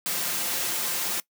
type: noise with comb filter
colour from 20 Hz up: white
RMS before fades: -28 dBFS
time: 0.06-1.2 s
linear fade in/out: 0 ms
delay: 5.7 ms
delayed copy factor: +0.5
effects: noise-tail reverb RT60 0.1 s tail -21 dB re dry + high-pass 150 Hz 12 dB/octave